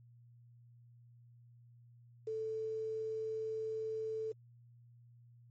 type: tone with quantisation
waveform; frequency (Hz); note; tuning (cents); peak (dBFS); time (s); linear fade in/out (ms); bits
sine; 440; A4; 0; -36; 2.27-4.32; 5; 10
effects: added 119 Hz sine -58 dBFS peak until 5.5 s + MP3 32 kbps